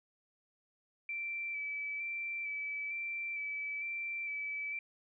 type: tone with vibrato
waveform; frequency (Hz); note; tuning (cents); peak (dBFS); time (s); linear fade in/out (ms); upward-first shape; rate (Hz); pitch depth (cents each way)
sine; 2324; D7; -19; -36; 1.09-4.79; 2; square; 1.1; 17
effects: none